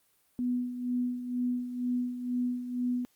sine tone with tremolo, 246.9 Hz, B3, in tune, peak -26 dBFS, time 0.39-3.05 s, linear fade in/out 0 ms, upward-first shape sine, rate 2.1 Hz, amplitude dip 65%, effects white hiss -69 dBFS RMS until 3.15 s + Opus 32 kbps

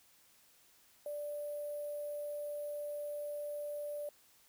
sine tone with sample-and-hold, 587.3 Hz, D5, in tune, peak -38 dBFS, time 1.06-4.09 s, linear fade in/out 2 ms, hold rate 11025 Hz, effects white hiss -66 dBFS RMS until 4.48 s

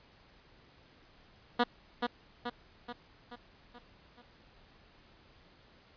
10% pulse tone with echo, 241.6 Hz, B3, 38 cents flat, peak -16 dBFS, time 1.59-1.64 s, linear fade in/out 10 ms, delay 430 ms, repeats 6, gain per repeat -5 dB, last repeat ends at 4.22 s, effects pink hiss -61 dBFS RMS until 5.96 s + resampled to 11025 Hz

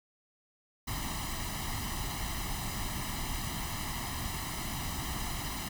pink noise with comb filter, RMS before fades -36 dBFS, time 0.87-5.69 s, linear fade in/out 10 ms, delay 1 ms, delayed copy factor +0.75, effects none

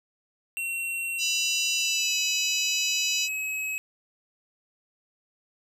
square tone with pitch glide, 2728 to 2560 Hz, F7 to D#7, -41 to +49 cents, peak -29 dBFS, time 0.57-3.78 s, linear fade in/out 0 ms, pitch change -110 cents, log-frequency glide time 1.74-2.17 s
harmonic tone, 987 Hz, B5, 1 cent flat, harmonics 3 / 4 / 5 / 6 / 7, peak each -32 / -32 / -32 / -32 / -32 dBFS, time 1.18-3.29 s, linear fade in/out 50 ms
effects none

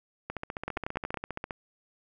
two click trains, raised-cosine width 0.5 ms, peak -19 / -17 dBFS, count 19 / 6, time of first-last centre 0.3-1.508 / 0.68-1.143 s, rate 14.9 / 10.8 Hz, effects none

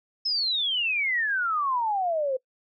sine exponential sweep, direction down, 5274 to 507 Hz, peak -23 dBFS, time 0.25-2.37 s, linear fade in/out 10 ms, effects noise-tail reverb RT60 0.1 s tail -22 dB re dry

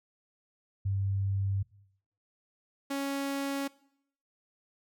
sine / sawtooth tone pair in turn, 98 / 277.2 Hz, G2 / C#4, 0 / 0 cents, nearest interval octave + tritone, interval 1800 cents, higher second, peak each -27 dBFS, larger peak neither, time 0.85-1.63 / 2.9-3.68 s, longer neither, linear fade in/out 10 ms, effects noise-tail reverb RT60 0.7 s tail -21 dB re dry

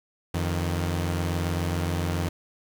sawtooth tone pair together, 87.31 / 155.56 Hz, F2 / D#3, 0 / 0 cents, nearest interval minor seventh, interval 1000 cents, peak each -22 / -27 dBFS, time 0.34-2.29 s, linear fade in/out 5 ms, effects 8-bit

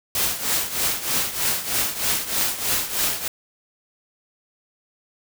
white noise with tremolo, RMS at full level -20 dBFS, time 0.15-3.28 s, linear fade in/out 2 ms, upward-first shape triangle, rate 3.2 Hz, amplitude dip 80%, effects none

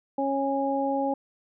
harmonic tone, 274.8 Hz, C#4, 15 cents flat, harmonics 1 / 2 / 3, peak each -28 / -28 / -28 dBFS, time 0.18-1.14 s, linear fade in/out 5 ms, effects none

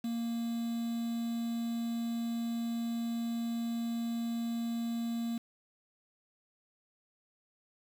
triangle tone with quantisation, 232.5 Hz, A#3, 4 cents flat, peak -30 dBFS, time 0.04-5.38 s, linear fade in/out 5 ms, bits 8, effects none

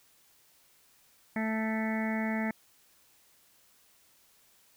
harmonic tone, 220 Hz, A3, in tune, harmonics 1 / 2 / 3 / 4 / 6 / 7 / 8 / 9 / 10, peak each -30 / -44 / -39 / -40 / -47 / -49 / -41 / -40 / -42 dBFS, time 1.36-2.51 s, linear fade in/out 2 ms, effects white hiss -64 dBFS RMS until 4.76 s

